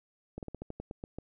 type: slowing click train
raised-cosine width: 2 ms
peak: -26 dBFS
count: 10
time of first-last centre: 0.38-1.186 s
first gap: 48 ms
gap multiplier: 1.15
effects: none